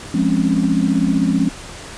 sine chord, Db major seventh, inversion first, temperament equal, 174.61 / 207.7 / 261.6 / 277.2 Hz, F3 / Ab3 / C4 / Db4, 0 / 0 / 0 / 0 cents, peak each -19 dBFS, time 0.14-1.49 s, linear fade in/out 5 ms, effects pink hiss -34 dBFS RMS until 1.97 s + resampled to 22050 Hz

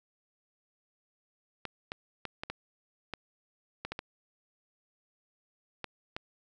clicks, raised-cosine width 0.3 ms, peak -20 dBFS, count 11, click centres 1.653 / 1.919 / 2.253 / 2.435 / 2.5 / 3.137 / 3.85 / 3.92 / 3.991 / 5.843 / 6.165 s, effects none

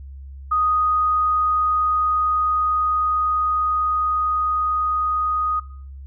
sine tone with level ramp, 1244.5 Hz, D#6, in tune, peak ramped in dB -16 to -19 dBFS, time 0.51-5.6 s, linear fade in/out 10 ms, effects noise-tail reverb RT60 0.5 s tail -18 dB re dry + added 68 Hz sine -34 dBFS peak until 6.06 s

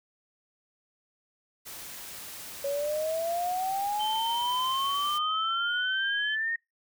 white noise, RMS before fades -42 dBFS, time 1.65-5.19 s, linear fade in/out 20 ms
sine exponential sweep, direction up, 553 to 1861 Hz, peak -27 dBFS, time 2.64-6.56 s, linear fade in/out 5 ms
sine tone, 3096 Hz, G7, 22 cents flat, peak -31 dBFS, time 3.99-6.36 s, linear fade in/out 20 ms
effects noise-tail reverb RT60 0.2 s tail -26 dB re dry

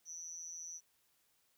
sine tone with amplitude modulation, 5940 Hz, F#8, 6 cents sharp, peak -40 dBFS, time 0.05-0.81 s, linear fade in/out 50 ms, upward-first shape sine, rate 166 Hz, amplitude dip 100%, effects white hiss -75 dBFS RMS until 1.57 s

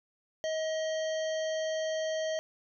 harmonic tone, 633 Hz, D#5, 30 cents sharp, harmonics 1 / 3 / 5 / 7 / 9 / 10, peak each -30 / -42 / -43 / -50 / -50 / -49 dBFS, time 0.44-2.39 s, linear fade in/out 0 ms, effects none

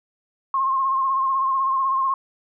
sine tone with vibrato, 1069 Hz, C6, 37 cents sharp, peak -18 dBFS, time 0.54-2.14 s, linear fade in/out 2 ms, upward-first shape sine, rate 16 Hz, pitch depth 38 cents each way, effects none

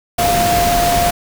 sine tone in noise, 698.5 Hz, F5, in tune, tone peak -13 dBFS, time 0.18-1.11 s, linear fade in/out 10 ms, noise pink, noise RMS -18 dBFS, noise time 0.18-1.11 s, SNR +2 dB, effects none

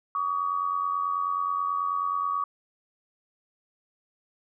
sine tone pair together, 1136.7 / 1226 Hz, C#6 / D#6, +43 / -26 cents, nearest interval minor second, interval 131 cents, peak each -26 / -31 dBFS, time 0.15-2.44 s, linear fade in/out 2 ms, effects none

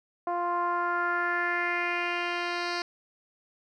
10% pulse tone with low-pass filter sweep, 349.2 Hz, F4, in tune, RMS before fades -29 dBFS, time 0.27-2.82 s, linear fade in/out 2 ms, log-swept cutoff 850 to 4400 Hz, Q 3.3, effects none

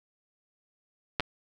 clicks, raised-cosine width 0.3 ms, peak -10 / -14 dBFS, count 2, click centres 1.198 / 1.205 s, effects none

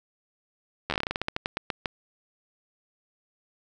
slowing click train, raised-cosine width 0.3 ms, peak -11 dBFS, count 18, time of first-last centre 0.9-1.858 s, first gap 11 ms, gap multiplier 1.18, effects none

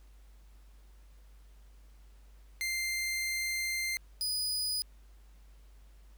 sawtooth tone pair in turn, 2093 / 4965 Hz, C7 / D#8, 0 / -5 cents, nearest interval octave + minor third, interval 1495 cents, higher second, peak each -28 dBFS, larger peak neither, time 2.61-3.97 / 4.21-4.82 s, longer first, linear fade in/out 0 ms, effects added 50 Hz sine -53 dBFS peak until 6.17 s + pink hiss -68 dBFS RMS until 6.17 s

